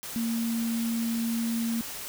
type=tone in noise; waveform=sine; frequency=230 Hz; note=A#3; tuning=23 cents flat; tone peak=-26 dBFS; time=0.16-1.81 s; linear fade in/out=0 ms; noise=white; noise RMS=-38 dBFS; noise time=0.03-2.08 s; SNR=+9 dB; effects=none